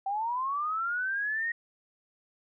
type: linear sweep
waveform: sine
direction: up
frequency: 766 to 1883 Hz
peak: -28 dBFS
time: 0.06-1.52 s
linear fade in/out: 5 ms
effects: none